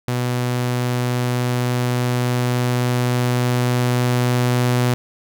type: tone with level ramp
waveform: sawtooth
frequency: 123.47 Hz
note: B2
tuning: in tune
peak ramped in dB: -15 to -11 dBFS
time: 0.08-4.94 s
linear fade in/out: 0 ms
effects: none